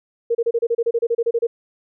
sine tone bursts, 466.2 Hz, A#4, in tune, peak -15 dBFS, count 15, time 0.3-1.47 s, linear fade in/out 10 ms, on 50 ms, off 30 ms, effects none

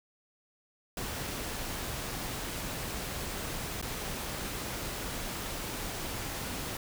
pink noise with dropouts, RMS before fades -37 dBFS, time 0.97-6.77 s, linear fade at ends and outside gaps 2 ms, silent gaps 3.815-3.825 s, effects none

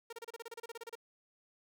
sawtooth tone bursts, 462.7 Hz, A#4, 13 cents flat, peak -39 dBFS, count 15, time 0.1-0.954 s, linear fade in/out 5 ms, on 28 ms, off 31 ms, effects none

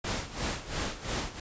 pink noise with tremolo, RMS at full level -31 dBFS, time 0.04-1.4 s, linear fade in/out 5 ms, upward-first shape sine, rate 2.9 Hz, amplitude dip 80%, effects resampled to 16000 Hz

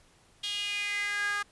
sawtooth tone with high-pass filter sweep, 409.4 Hz, G#4, 25 cents flat, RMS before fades -32 dBFS, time 0.43-1.43 s, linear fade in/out 10 ms, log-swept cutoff 3300 to 1400 Hz, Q 6, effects pink hiss -62 dBFS RMS until 1.51 s + resampled to 24000 Hz

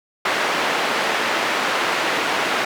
white band-pass noise, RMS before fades -21 dBFS, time 0.25-2.65 s, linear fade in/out 5 ms, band 300 to 2100 Hz, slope 12 dB/octave, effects none

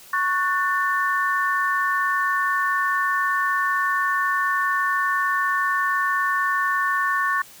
sine chord, F# minor, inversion second, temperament equal with one note detuned, 1108.7 / 1480 / 1784.6 Hz, C#6 / F#6 / A6, 0 / 0 / +24 cents, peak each -22 / -27 / -23 dBFS, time 0.13-7.42 s, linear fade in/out 5 ms, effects white hiss -46 dBFS RMS until 7.6 s

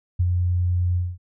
sine tone with ADSR envelope, 89 Hz, F2, 33 cents sharp, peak -15 dBFS, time 0.19-1.18 s, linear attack 12 ms, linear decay 48 ms, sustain -3 dB, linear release 220 ms, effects none

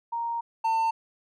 sine / triangle tone pair in turn, 932.3 / 899.2 Hz, A#5 / A5, 0 / +37 cents, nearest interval minor second, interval 63 cents, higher first, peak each -27 / -20 dBFS, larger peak second, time 0.12-0.41 / 0.64-0.91 s, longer first, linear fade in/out 10 ms, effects none

